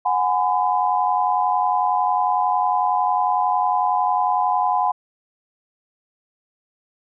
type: tone cluster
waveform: sine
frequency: 733 / 824 / 1011 Hz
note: F#5 / G#5 / B5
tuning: -16 / -14 / +40 cents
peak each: -21 dBFS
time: 0.05-4.92 s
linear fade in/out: 10 ms
effects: none